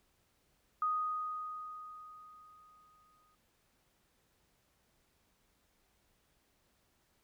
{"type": "tone with exponential decay", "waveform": "sine", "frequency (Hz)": 1244.5, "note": "D#6", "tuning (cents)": 0, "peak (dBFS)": -29, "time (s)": [0.82, 3.35], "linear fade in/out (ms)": 2, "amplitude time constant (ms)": 550, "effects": ["pink hiss -74 dBFS RMS until 7.23 s"]}